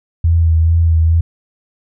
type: tone with vibrato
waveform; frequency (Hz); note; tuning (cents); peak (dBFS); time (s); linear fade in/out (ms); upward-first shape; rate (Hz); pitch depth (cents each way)
sine; 82.2; E2; -4; -8; 0.24-1.21; 5; sine; 2.3; 30
effects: none